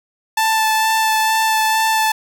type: tone with vibrato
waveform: sawtooth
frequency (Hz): 880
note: A5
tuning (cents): 0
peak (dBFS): -10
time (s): 0.37-2.12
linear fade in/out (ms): 5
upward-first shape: sine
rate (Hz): 2.2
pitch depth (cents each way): 11
effects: none